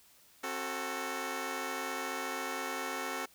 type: chord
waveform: 10% pulse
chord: F# diminished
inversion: second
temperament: just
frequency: 266.4 / 370 / 444 Hz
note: C4 / F#4 / A4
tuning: +31 / 0 / +16 cents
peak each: -32 dBFS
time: 0.43-3.26 s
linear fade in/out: 10 ms
effects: white hiss -62 dBFS RMS until 3.34 s